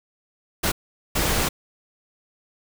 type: noise bursts at uneven times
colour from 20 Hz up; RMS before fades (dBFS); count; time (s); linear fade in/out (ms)
pink; -22; 2; 0.63-0.72 / 1.15-1.49; 10
effects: none